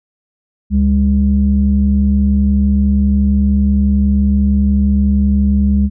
sine tone pair together, 71.6 / 202.5 Hz, D2 / G#3, -43 / -43 cents, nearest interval octave + tritone, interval 1800 cents, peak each -11 dBFS, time 0.7-5.9 s, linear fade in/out 50 ms, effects tanh soft clip ceiling -2 dBFS

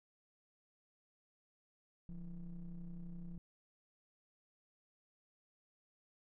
triangle ring-modulated tone, 78.7 Hz, D#2, 20 cents sharp, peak -39 dBFS, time 2.09-3.38 s, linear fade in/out 0 ms, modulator 94.6 Hz, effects none

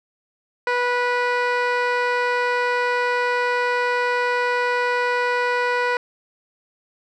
15% pulse tone with low-pass filter, 490 Hz, B4, 14 cents flat, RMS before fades -21 dBFS, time 0.67-5.97 s, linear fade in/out 2 ms, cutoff 3000 Hz, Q 1, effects none

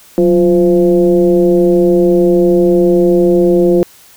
sine tone with frequency modulation, 350.6 Hz, F4, 7 cents sharp, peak -6 dBFS, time 0.18-3.83 s, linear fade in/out 0 ms, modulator 167 Hz, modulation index 0.96, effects white hiss -42 dBFS RMS until 4.16 s

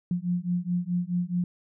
sine beating tone pair, 174.61 / 179.31 Hz, F3 / F3, 0 / +46 cents, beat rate 4.7 Hz, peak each -28 dBFS, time 0.11-1.44 s, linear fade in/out 2 ms, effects none

